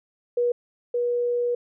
sine tone pair in turn, 483.1 / 483.1 Hz, B4 / B4, -38 / -38 cents, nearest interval unison, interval 0 cents, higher neither, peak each -19 / -21 dBFS, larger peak first, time 0.37-0.52 / 0.94-1.55 s, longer second, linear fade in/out 5 ms, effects none

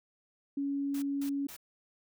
sine tone, 280 Hz, C#4, 18 cents sharp, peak -30 dBFS, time 0.57-1.47 s, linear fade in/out 5 ms
white noise bursts, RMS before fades -47 dBFS, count 3, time 0.94-1.566 s, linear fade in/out 5 ms, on 82 ms, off 190 ms
effects none

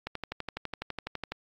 click train, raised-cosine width 0.3 ms, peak -18 dBFS, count 16, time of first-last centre 0.07-1.32 s, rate 12 Hz, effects AAC 48 kbps

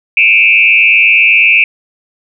sine tone with frequency modulation, 2489 Hz, D#7, in tune, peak -4 dBFS, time 0.17-1.64 s, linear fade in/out 2 ms, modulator 108 Hz, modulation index 1.9, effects none

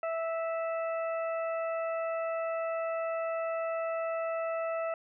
harmonic tone, 657 Hz, E5, 6 cents flat, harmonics 1 / 2 / 3 / 4, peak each -31 / -38 / -46 / -46 dBFS, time 0.03-4.94 s, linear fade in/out 2 ms, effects none

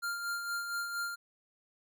square tone with tremolo, 1396.9 Hz, F6, in tune, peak -33 dBFS, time 0.02-1.16 s, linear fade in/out 20 ms, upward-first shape sine, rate 4.3 Hz, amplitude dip 45%, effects none

